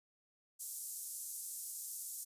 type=band-pass noise; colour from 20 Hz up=white; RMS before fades=-45 dBFS; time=0.59-2.25 s; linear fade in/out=20 ms; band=6800 to 13000 Hz; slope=24 dB/octave; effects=resampled to 32000 Hz